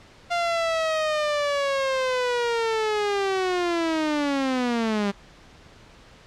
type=linear sweep; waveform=sawtooth; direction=down; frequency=698.5 to 196.8 Hz; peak=-18 dBFS; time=0.3-5.12 s; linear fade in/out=20 ms; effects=pink hiss -50 dBFS RMS until 6.26 s + low-pass 5000 Hz 12 dB/octave